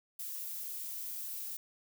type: noise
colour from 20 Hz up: violet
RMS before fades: -41 dBFS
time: 0.19-1.57 s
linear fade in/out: 5 ms
effects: none